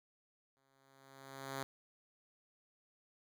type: tone with exponential growth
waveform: 5% pulse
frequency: 135.5 Hz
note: C#3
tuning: 39 cents flat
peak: -27 dBFS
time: 0.57-1.63 s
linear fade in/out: 0 ms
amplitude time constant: 230 ms
effects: none